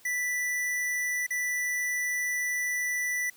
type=tone with dropouts; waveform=square; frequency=1975.5 Hz; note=B6; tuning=in tune; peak=-28 dBFS; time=0.05-3.3 s; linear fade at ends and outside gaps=5 ms; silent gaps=1.266-1.305 s; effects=white hiss -57 dBFS RMS until 3.36 s + high-pass 80 Hz 12 dB/octave